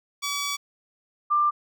10% pulse / sine tone pair in turn, 1142 / 1187.9 Hz, D6 / D6, -49 / +19 cents, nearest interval minor second, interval 68 cents, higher second, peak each -18 dBFS, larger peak neither, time 0.22-0.57 / 1.3-1.51 s, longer first, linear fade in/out 20 ms, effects none

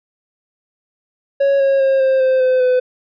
triangle tone with pitch steps, 554.4 / 545.8 / 537.4 / 529.1 / 520.9 / 512.8 / 504.9 Hz, C#5 / C#5 / C5 / C5 / C5 / C5 / B4, 0 / -27 / +46 / +19 / -8 / -35 / +38 cents, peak -9 dBFS, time 1.4-2.8 s, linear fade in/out 10 ms, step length 200 ms, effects resampled to 11025 Hz

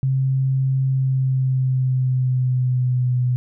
sine tone with pitch glide, 133 to 124.81 Hz, C3 to B2, +29 to +19 cents, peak -16 dBFS, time 0.03-3.36 s, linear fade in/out 0 ms, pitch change -110 cents, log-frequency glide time 0.85-3.21 s, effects none

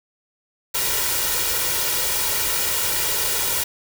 white noise with comb filter, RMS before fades -22 dBFS, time 0.74-3.64 s, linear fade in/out 10 ms, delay 2.1 ms, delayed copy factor +0.65, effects none

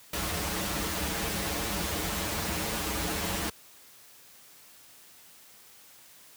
pink noise with comb filter, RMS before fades -31 dBFS, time 0.13-3.5 s, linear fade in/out 5 ms, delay 7.9 ms, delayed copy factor -1, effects white hiss -54 dBFS RMS until 6.36 s + high-pass 60 Hz 12 dB/octave

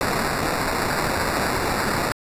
white noise with sample-and-hold, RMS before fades -23 dBFS, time 0.01-2.12 s, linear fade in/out 0 ms, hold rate 3150 Hz, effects resampled to 32000 Hz

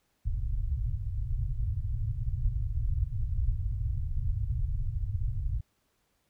pink low-pass noise, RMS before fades -30 dBFS, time 0.25-5.61 s, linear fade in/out 10 ms, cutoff 130 Hz, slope 96 dB/octave, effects pink hiss -74 dBFS RMS until 6.29 s

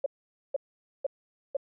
sine tone bursts, 554.4 Hz, C#5, in tune, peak -24 dBFS, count 4, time 0.04-1.568 s, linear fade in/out 5 ms, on 22 ms, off 480 ms, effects none

